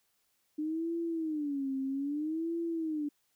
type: tone with vibrato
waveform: sine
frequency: 299.9 Hz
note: D4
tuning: 36 cents sharp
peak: -31 dBFS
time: 0.58-3.09 s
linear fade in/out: 10 ms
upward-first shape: sine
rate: 0.62 Hz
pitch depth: 200 cents each way
effects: white hiss -75 dBFS RMS until 3.35 s